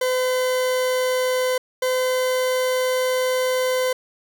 40% pulse tone pair in turn, 509 / 510.8 Hz, C5 / C5, -48 / -42 cents, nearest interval unison, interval 6 cents, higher second, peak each -18 dBFS, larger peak neither, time 0.01-1.58 / 1.82-3.93 s, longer second, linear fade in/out 5 ms, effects none

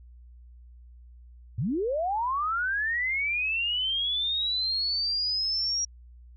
sine linear sweep, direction up, 92.5 to 5690 Hz, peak -25 dBFS, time 1.58-5.85 s, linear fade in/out 5 ms, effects added 60 Hz sine -47 dBFS peak until 6.36 s

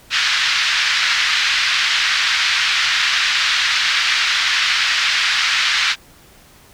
pink band-pass noise, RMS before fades -17 dBFS, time 0.1-5.96 s, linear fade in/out 50 ms, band 1500 to 4900 Hz, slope 24 dB/octave, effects pink hiss -47 dBFS RMS until 6.73 s

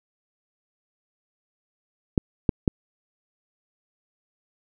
clicks, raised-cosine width 3 ms, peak -5 dBFS, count 3, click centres 2.178 / 2.492 / 2.678 s, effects none

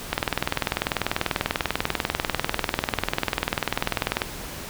click train, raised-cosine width 0.3 ms, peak -5 dBFS, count 84, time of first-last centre 0.13-4.219 s, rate 20.3 Hz, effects pink hiss -36 dBFS RMS until 4.69 s

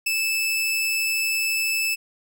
sawtooth tone with ADSR envelope, 2626 Hz, E7, 7 cents flat, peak -16 dBFS, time 0.06-1.96 s, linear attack 9 ms, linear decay 13 ms, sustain -2 dB, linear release 26 ms, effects none

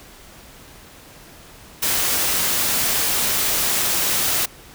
white noise, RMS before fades -20 dBFS, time 1.82-4.46 s, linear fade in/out 10 ms, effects pink hiss -44 dBFS RMS until 4.74 s

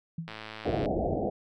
sine tone with exponential decay, 164.81 Hz, E3, in tune, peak -29 dBFS, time 0.18-0.39 s, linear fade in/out 5 ms, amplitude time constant 45 ms
click train, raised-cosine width 0.3 ms, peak -24 dBFS, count 64, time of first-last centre 0.28-0.858 s, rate 109 Hz
white low-pass noise, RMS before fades -29 dBFS, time 0.65-1.3 s, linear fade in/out 10 ms, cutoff 750 Hz, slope 96 dB/octave
effects none

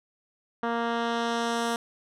10% pulse tone with low-pass filter sweep, 233.1 Hz, A#3, in tune, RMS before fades -28 dBFS, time 0.63-1.76 s, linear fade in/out 2 ms, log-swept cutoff 1800 to 11000 Hz, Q 0.86, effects none

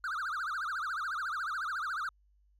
triangle tone with vibrato, 1361 Hz, F6, 45 cents flat, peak -31 dBFS, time 0.04-2.09 s, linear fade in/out 2 ms, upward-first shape triangle, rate 14 Hz, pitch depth 300 cents each way, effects added 50 Hz sine -64 dBFS peak until 2.59 s

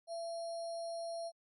sine tone with sample-and-hold, 673 Hz, E5, 36 cents sharp, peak -38 dBFS, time 0.07-1.32 s, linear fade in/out 50 ms, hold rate 4900 Hz, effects MP3 48 kbps

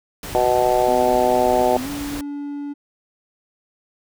pink noise, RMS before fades -32 dBFS, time 0.23-2.21 s, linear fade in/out 2 ms
harmonic tone, 124.4 Hz, B2, 13 cents sharp, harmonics 3 / 4 / 5 / 6 / 7, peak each -22 / -22 / -19 / -20 / -23 dBFS, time 0.35-1.77 s, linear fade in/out 0 ms
triangle tone with pitch glide, 252.8 to 287.1 Hz, B3 to D4, +41 to -39 cents, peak -24 dBFS, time 0.87-2.74 s, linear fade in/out 20 ms, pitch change +220 cents, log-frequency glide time 1.81-1.89 s
effects none

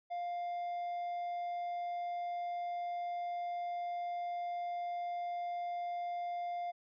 triangle tone, 701 Hz, F5, 6 cents sharp, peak -34 dBFS, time 0.1-6.72 s, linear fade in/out 20 ms, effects resampled to 11025 Hz

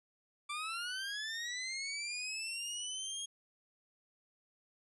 20% pulse linear sweep, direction up, 1162 to 3285 Hz, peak -33 dBFS, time 0.49-3.26 s, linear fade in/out 10 ms, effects resampled to 24000 Hz

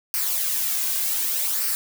blue noise with flanger, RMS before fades -24 dBFS, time 0.14-1.75 s, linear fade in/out 0 ms, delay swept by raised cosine 0.28 to 2.28 ms, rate 0.66 Hz, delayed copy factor -0.55, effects none

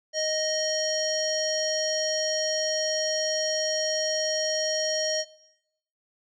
square tone with low-pass filter, 622.3 Hz, D#5, in tune, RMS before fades -27 dBFS, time 0.13-5.25 s, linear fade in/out 50 ms, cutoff 5500 Hz, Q 7.5, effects noise-tail reverb RT60 0.9 s tail -20 dB re dry

